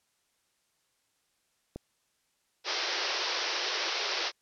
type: click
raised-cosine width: 2 ms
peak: -25 dBFS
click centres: 1.76 s
type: band-pass noise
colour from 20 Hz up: white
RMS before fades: -32 dBFS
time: 2.64-4.32 s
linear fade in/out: 50 ms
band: 330 to 5700 Hz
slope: 96 dB/octave
effects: white hiss -74 dBFS RMS until 4.41 s + low-pass 10000 Hz 12 dB/octave